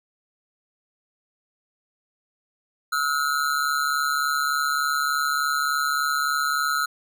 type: ring-modulated tone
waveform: square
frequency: 1366 Hz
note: F6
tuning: 39 cents flat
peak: -19 dBFS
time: 2.92-6.86 s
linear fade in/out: 10 ms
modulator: 71.7 Hz
effects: none